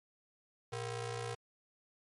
sawtooth ring-modulated tone, 292.8 Hz, D4, 5 cents flat, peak -31 dBFS, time 0.72-1.35 s, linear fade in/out 10 ms, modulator 176 Hz, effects MP3 48 kbps

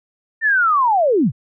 sine linear sweep, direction down, 1822 to 92.5 Hz, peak -12 dBFS, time 0.41-1.32 s, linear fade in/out 50 ms, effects none

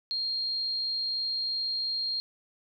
sine tone, 4221 Hz, C8, 14 cents sharp, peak -28 dBFS, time 0.11-2.2 s, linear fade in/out 0 ms, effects none

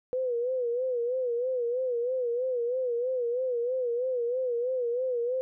sine tone with vibrato, 493.9 Hz, B4, in tune, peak -26 dBFS, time 0.13-5.41 s, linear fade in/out 0 ms, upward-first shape sine, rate 3.1 Hz, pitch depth 91 cents each way, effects none

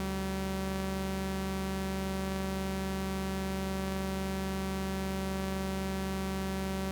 sawtooth tone pair together, 71.77 / 191.6 Hz, D2 / G3, -39 / -39 cents, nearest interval octave + perfect fourth, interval 1700 cents, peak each -34 / -29 dBFS, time 0-6.91 s, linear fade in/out 0 ms, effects none

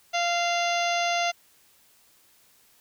harmonic tone, 693 Hz, F5, 14 cents flat, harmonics 1 / 2 / 3 / 4 / 5 / 6 / 7 / 8 / 9, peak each -25 / -33 / -31 / -32 / -35 / -39 / -38 / -45 / -37 dBFS, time 0.13-1.32 s, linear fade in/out 20 ms, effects white hiss -60 dBFS RMS until 2.8 s

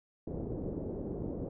white low-pass noise, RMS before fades -38 dBFS, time 0.27-1.49 s, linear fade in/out 5 ms, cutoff 440 Hz, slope 24 dB/octave, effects none

